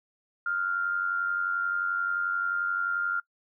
sine tone with amplitude modulation, 1396.9 Hz, F6, in tune, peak -23 dBFS, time 0.46-3.2 s, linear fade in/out 5 ms, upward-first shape sine, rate 91.4 Hz, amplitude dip 60%, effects noise-tail reverb RT60 0.1 s tail -23 dB re dry

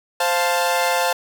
sawtooth chord, F major, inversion second, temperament equal, 523.3 / 698.5 / 880 Hz, C5 / F5 / A5, 0 / 0 / 0 cents, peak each -18 dBFS, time 0.2-1.13 s, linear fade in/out 5 ms, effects none

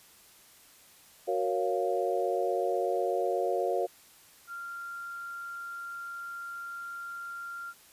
sine chord, Gb major seventh, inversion none, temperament equal, 370 / 466.2 / 554.4 / 698.5 Hz, Gb4 / Bb4 / Db5 / F5, 0 / 0 / 0 / 0 cents, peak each -32 dBFS, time 1.27-3.87 s, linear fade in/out 20 ms
sine tone, 1387 Hz, F6, 12 cents flat, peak -37 dBFS, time 4.47-7.74 s, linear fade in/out 50 ms
effects white hiss -57 dBFS RMS until 7.92 s + resampled to 32000 Hz

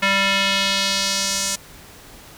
square tone with band-pass filter sweep, 196 Hz, G3, in tune, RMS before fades -20 dBFS, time 0.02-1.56 s, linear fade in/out 10 ms, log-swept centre 2200 to 7200 Hz, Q 1.6, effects pink hiss -43 dBFS RMS until 2.37 s

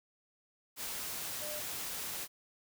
sine tone in noise, 600 Hz, D5, 37 cents sharp, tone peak -43 dBFS, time 1.39-1.62 s, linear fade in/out 50 ms, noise white, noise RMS -40 dBFS, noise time 0.76-2.28 s, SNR -6 dB, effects none

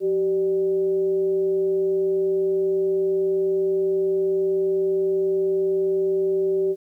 sine tone with frequency modulation, 384.6 Hz, G4, 33 cents flat, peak -18 dBFS, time 0-6.76 s, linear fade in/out 50 ms, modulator 210 Hz, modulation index 0.3, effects high-pass 200 Hz 12 dB/octave + 10-bit

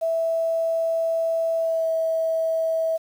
sine tone with pitch glide, 657 to 649.5 Hz, E5 to E5, -6 to -26 cents, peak -20 dBFS, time 0.01-2.98 s, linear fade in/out 20 ms, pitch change -20 cents, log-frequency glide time 1.57-1.9 s, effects 8-bit

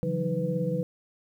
sine tone cluster, 141.5 / 167.6 / 184.5 / 313.1 / 497.1 Hz, C#3 / E3 / F#3 / D#4 / B4, +36 / +29 / -5 / +11 / +11 cents, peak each -33 / -30 / -32 / -38 / -30 dBFS, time 0.03-0.83 s, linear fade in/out 0 ms, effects 10-bit

